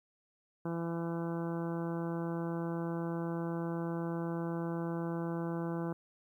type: harmonic tone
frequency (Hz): 168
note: E3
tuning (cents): +33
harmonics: 1 / 2 / 3 / 4 / 5 / 6 / 7 / 8 / 9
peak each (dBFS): -36 / -38 / -43 / -48 / -48 / -49 / -52 / -54 / -53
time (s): 0.65-5.93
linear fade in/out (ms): 5
effects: 12-bit